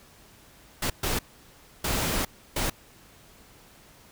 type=noise bursts at uneven times; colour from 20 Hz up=pink; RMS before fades=-27 dBFS; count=4; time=0.82-0.9 / 1.03-1.19 / 1.84-2.25 / 2.56-2.7 s; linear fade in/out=5 ms; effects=pink hiss -54 dBFS RMS until 4.11 s